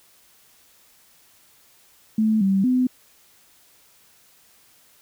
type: tone with pitch steps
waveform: sine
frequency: 218.1 / 193.8 / 253.3 Hz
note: A3 / G3 / B3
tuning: -15 / -20 / +44 cents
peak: -16 dBFS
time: 2.18-2.87 s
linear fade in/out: 5 ms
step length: 230 ms
effects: white hiss -56 dBFS RMS until 5.01 s